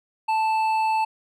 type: tone with hard clipping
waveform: sine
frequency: 880 Hz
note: A5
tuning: in tune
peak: -21 dBFS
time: 0.28-1.05 s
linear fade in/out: 10 ms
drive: 7 dB
effects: none